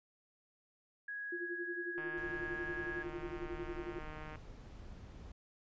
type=tone; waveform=sine; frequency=1661.2 Hz; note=G#6; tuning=in tune; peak=-40 dBFS; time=1.08-3.03 s; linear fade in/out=5 ms
type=tone with tremolo; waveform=sine; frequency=349.2 Hz; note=F4; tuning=in tune; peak=-38 dBFS; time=1.32-3.99 s; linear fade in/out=5 ms; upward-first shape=sine; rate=11 Hz; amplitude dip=85%
type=click train; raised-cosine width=0.5 ms; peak=-34 dBFS; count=367; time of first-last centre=1.98-4.357 s; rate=154 Hz
type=noise; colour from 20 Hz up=brown; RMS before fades=-50 dBFS; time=2.17-5.32 s; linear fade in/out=5 ms
effects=resampled to 16000 Hz